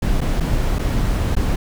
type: noise with dropouts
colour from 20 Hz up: brown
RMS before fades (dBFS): -18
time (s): 0.02-1.56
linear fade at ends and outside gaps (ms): 5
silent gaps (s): 0.207-0.213 / 0.401-0.405 / 0.787-0.791 / 1.353-1.365
effects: none